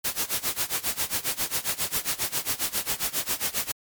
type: noise with tremolo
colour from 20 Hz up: white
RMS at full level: -25 dBFS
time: 0.04-3.72 s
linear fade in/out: 10 ms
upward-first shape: sine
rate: 7.4 Hz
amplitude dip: 90%
effects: MP3 96 kbps